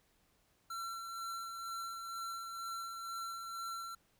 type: tone with tremolo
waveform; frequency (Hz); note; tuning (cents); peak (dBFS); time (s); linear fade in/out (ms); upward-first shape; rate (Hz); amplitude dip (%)
square; 1354; E6; +46; -40; 0.7-3.95; 5; sine; 2.1; 35
effects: pink hiss -73 dBFS RMS until 4.19 s